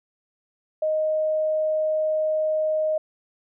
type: tone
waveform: sine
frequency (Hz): 622.3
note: D#5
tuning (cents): 0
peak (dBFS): -20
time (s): 0.82-2.98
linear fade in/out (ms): 5
effects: none